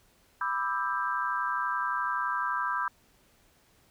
sine chord, E minor seventh, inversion second, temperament just, 988.9 / 1186.7 / 1318.5 / 1582.2 Hz, B5 / D6 / E6 / G6, +2 / +18 / 0 / +16 cents, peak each -32 / -33 / -34 / -33 dBFS, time 0.41-2.88 s, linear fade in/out 2 ms, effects pink hiss -64 dBFS RMS until 3.9 s

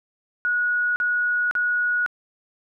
sine tone bursts, 1457 Hz, F#6, 27 cents flat, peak -19 dBFS, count 3, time 0.45-2.062 s, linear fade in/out 0 ms, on 510 ms, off 41 ms, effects none

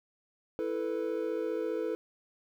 triangle chord, E suspended fourth, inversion none, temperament just, 329.6 / 439.5 / 494.4 Hz, E4 / A4 / B4, 0 / -2 / +2 cents, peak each -34 / -32 / -33 dBFS, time 0.59-1.95 s, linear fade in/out 0 ms, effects 11-bit

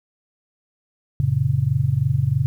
sine chord, F# major, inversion none, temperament just, 92.5 / 115.62 / 138.75 Hz, F#2 / A#2 / C#3, 0 / -14 / +2 cents, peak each -25 / -21 / -19 dBFS, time 1.2-2.46 s, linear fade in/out 0 ms, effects 9-bit

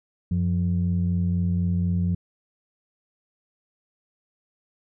sine tone pair together, 91.74 / 175.8 Hz, F#2 / F3, -14 / +12 cents, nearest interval major seventh, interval 1126 cents, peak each -22 dBFS, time 0.31-2.15 s, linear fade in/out 5 ms, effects tanh soft clip ceiling -15 dBFS

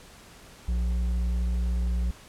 triangle tone with hard clipping, 59.9 Hz, A#1, 48 cents sharp, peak -25 dBFS, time 0.68-2.11 s, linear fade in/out 5 ms, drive 9 dB, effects pink hiss -50 dBFS RMS until 2.28 s + low-pass 11000 Hz 12 dB/octave

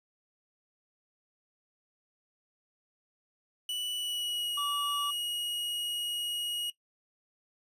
45% pulse tone with pitch glide, 2960 to 2891 Hz, F#7 to F#7, 0 to -41 cents, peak -32 dBFS, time 3.69-6.7 s, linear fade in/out 2 ms, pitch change -41 cents, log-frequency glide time 3.96-4.54 s
triangle tone, 1156 Hz, D6, 28 cents flat, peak -30 dBFS, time 4.57-5.11 s, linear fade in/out 10 ms
effects noise-tail reverb RT60 0.1 s tail -17 dB re dry + resampled to 32000 Hz

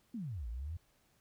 sine exponential two-way sweep, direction down then up, 255.7 to 54 to 88.8 Hz, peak -38 dBFS, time 0.14-0.77 s, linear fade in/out 5 ms, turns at 0.48 s, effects pink hiss -72 dBFS RMS until 1.2 s

